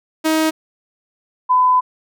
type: tone pair in turn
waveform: sawtooth / sine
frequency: 316.2 / 1006.6 Hz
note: D#4 / B5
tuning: +28 / +33 cents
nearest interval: octave + minor sixth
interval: 2005 cents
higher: second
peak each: -10 dBFS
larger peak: neither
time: 0.24-0.51 / 1.49-1.81 s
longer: second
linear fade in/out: 20 ms
effects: none